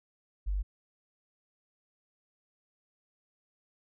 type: tone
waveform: sine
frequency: 48.78 Hz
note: G1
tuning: 8 cents flat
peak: -28 dBFS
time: 0.46-0.63 s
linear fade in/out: 20 ms
effects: none